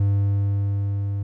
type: tone with level ramp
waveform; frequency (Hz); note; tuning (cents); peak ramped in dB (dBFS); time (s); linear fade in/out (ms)
triangle; 100; G2; +35; -14 to -21; 0-1.23; 5
effects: none